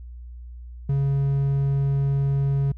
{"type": "tone", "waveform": "triangle", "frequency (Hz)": 138.59, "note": "C#3", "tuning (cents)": 0, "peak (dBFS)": -17, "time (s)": [0.89, 2.72], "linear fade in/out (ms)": 5, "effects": ["added 60 Hz sine -36 dBFS peak until 2.77 s"]}